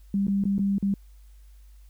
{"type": "tone with dropouts", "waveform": "sine", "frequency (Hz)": 198.2, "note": "G3", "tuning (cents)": 19, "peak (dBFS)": -21, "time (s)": [0.14, 0.94], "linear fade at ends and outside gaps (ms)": 2, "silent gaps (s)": [[0.269, 0.281], [0.439, 0.453], [0.582, 0.592], [0.783, 0.826]], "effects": ["added 50 Hz sine -47 dBFS peak until 1.89 s", "white hiss -66 dBFS RMS until 1.89 s"]}